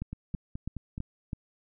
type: two click trains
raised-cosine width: 5 ms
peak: -21 / -24 dBFS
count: 5 / 5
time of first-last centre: 0.02-1.331 / 0.13-0.979 s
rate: 3.05 / 4.71 Hz
effects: none